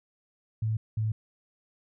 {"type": "tone pair in turn", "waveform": "sine", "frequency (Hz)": [110, 109.11], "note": ["A2", "A2"], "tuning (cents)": [0, -14], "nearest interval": "unison", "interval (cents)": 14, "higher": "first", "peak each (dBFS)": -25, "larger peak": "neither", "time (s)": [[0.62, 0.77], [0.97, 1.12]], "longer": "neither", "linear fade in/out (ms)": 5, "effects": []}